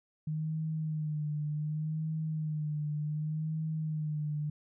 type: tone with vibrato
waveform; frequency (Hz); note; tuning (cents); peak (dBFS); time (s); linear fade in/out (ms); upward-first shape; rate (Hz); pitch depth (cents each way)
sine; 153.7; D#3; -21; -31; 0.27-4.5; 5; sine; 0.67; 48
effects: none